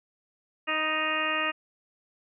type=harmonic tone with a mistuned harmonic; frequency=311.1 Hz; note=D#4; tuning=in tune; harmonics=1 / 2 / 3 / 4 / 5 / 6 / 7 / 8 / 9; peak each=-38 / -35 / -39 / -31 / -40 / -31 / -42 / -32 / -33 dBFS; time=0.67-1.52 s; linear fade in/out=20 ms; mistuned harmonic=3; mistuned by=+22 cents; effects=none